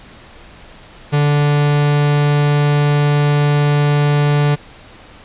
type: tone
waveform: 45% pulse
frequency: 146.1 Hz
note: D3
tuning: 9 cents flat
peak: -11 dBFS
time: 1.12-4.56 s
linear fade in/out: 20 ms
effects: pink hiss -40 dBFS RMS until 5.24 s + resampled to 8000 Hz